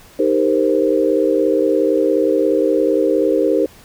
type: chord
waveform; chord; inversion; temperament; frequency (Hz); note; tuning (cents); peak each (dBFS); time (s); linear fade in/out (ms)
sine; C minor seventh; first; equal with one note detuned; 311.1 / 395 / 466.2 / 523.3; Eb4 / G4 / Bb4 / C5; 0 / +13 / 0 / 0; -18; 0.19-3.66; 5
effects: pink hiss -45 dBFS RMS until 3.84 s